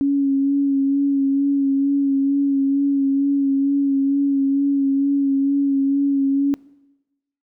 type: tone with vibrato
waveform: sine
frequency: 277.2 Hz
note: C#4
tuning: in tune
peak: -15 dBFS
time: 0.01-6.54 s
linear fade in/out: 0 ms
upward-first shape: sine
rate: 2.2 Hz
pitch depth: 24 cents each way
effects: noise-tail reverb RT60 1.0 s tail -22 dB re dry

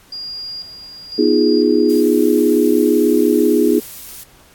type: tone with tremolo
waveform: sine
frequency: 4828 Hz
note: D8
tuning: 47 cents sharp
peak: -25 dBFS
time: 0.12-2.01 s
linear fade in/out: 5 ms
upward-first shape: square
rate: 1 Hz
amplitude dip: 60%
type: chord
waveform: sine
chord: F half-diminished seventh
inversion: second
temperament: equal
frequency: 246.9 / 311.1 / 349.2 / 415.3 Hz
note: Cb4 / Eb4 / F4 / Ab4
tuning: 0 / 0 / 0 / 0 cents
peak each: -17 / -15 / -17 / -15 dBFS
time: 1.18-3.8 s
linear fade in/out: 10 ms
type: noise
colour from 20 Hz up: blue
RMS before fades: -33 dBFS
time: 1.89-4.24 s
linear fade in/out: 10 ms
effects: pink hiss -48 dBFS RMS until 4.54 s + AAC 64 kbps

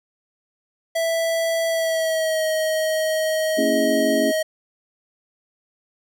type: tone with pitch glide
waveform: square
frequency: 659.3 to 630.6 Hz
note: E5 to D#5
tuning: 0 to +23 cents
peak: -20 dBFS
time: 0.95-4.43 s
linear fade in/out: 10 ms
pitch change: -77 cents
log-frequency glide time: 1.68-2.46 s
type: chord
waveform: sine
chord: A# half-diminished seventh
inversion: none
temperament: equal with one note detuned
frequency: 231.1 / 277.2 / 329.6 / 415.3 Hz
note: A#3 / C#4 / E4 / G#4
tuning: -15 / 0 / 0 / 0 cents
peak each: -25 / -22 / -26 / -26 dBFS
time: 3.57-4.32 s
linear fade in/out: 20 ms
effects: none

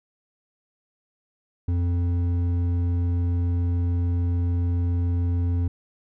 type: tone with hard clipping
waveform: sine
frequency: 87.31 Hz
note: F2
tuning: in tune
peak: -22 dBFS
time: 1.68-5.68 s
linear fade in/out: 5 ms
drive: 7 dB
effects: none

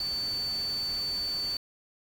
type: tone in noise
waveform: sine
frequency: 4500 Hz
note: C#8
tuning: 25 cents sharp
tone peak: -29 dBFS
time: 0-1.57 s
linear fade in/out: 2 ms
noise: pink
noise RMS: -44 dBFS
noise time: 0-1.57 s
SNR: +12 dB
effects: none

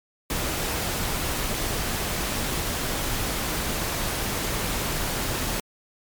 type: noise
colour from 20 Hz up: pink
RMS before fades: -27 dBFS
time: 0.3-5.6 s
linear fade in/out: 2 ms
effects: MP3 96 kbps

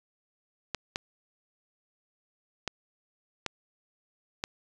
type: clicks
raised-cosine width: 0.2 ms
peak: -13 dBFS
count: 5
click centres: 0.747 / 0.959 / 2.677 / 3.463 / 4.439 s
effects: resampled to 22050 Hz + 9-bit

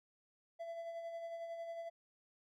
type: tone with tremolo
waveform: triangle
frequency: 670 Hz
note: E5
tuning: 28 cents sharp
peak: -39 dBFS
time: 0.59-1.9 s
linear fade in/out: 20 ms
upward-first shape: sine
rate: 11 Hz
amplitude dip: 40%
effects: none

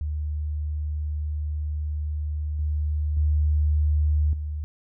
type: tone with level steps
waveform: sine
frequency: 75.3 Hz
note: D2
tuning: 44 cents sharp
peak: -25 / -22 / -18 / -27 dBFS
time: 0.01-4.64 s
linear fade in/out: 0 ms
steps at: 2.59 / 3.17 / 4.33 s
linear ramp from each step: 2 ms
effects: none

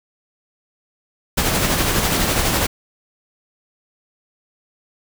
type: noise with tremolo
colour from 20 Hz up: pink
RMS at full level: -17 dBFS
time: 1.37-2.67 s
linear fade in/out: 10 ms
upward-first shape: sine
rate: 12 Hz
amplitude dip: 35%
effects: none

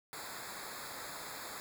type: noise with comb filter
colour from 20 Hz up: pink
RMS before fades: -45 dBFS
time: 0.13-1.6 s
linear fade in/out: 0 ms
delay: 0.34 ms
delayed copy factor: -0.95
effects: none

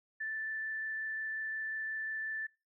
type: tone with frequency modulation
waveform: sine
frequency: 1760 Hz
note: A6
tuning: in tune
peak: -35 dBFS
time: 0.2-2.47 s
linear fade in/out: 10 ms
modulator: 25.6 Hz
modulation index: 0.51
effects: noise-tail reverb RT60 0.3 s tail -23 dB re dry

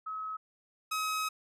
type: tone pair in turn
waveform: sine / sawtooth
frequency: 1282 / 1273.1 Hz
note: E6 / D#6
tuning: -49 / +39 cents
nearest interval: unison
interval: 12 cents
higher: first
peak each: -35 / -27 dBFS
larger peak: second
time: 0.06-0.37 / 0.91-1.29 s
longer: second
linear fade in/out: 10 ms
effects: resampled to 32000 Hz

